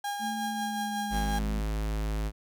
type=tone with tremolo; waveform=35% pulse; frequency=813 Hz; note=G#5; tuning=37 cents flat; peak=-28 dBFS; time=0.04-1.39 s; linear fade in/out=5 ms; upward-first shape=triangle; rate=5.5 Hz; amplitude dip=40%
type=tone with pitch glide; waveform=sine; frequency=220 to 209.6 Hz; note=A3 to G#3; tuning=0 to +16 cents; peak=-34 dBFS; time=0.19-1.63 s; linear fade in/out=50 ms; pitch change=-84 cents; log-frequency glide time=0.43-1.11 s
type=tone; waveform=square; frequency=53.1 Hz; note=G#1; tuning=39 cents sharp; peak=-29 dBFS; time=1.1-2.32 s; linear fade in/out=50 ms
effects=none